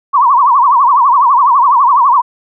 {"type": "tone with vibrato", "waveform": "sine", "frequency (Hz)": 1040, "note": "C6", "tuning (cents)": -11, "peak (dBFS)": -5, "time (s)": [0.13, 2.22], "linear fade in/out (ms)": 20, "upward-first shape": "triangle", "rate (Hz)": 12, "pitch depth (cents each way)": 220, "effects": []}